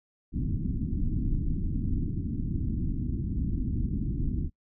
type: low-pass noise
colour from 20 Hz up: pink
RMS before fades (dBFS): -29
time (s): 0.32-4.5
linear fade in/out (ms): 50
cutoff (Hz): 300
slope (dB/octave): 48
effects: noise-tail reverb RT60 0.1 s tail -22 dB re dry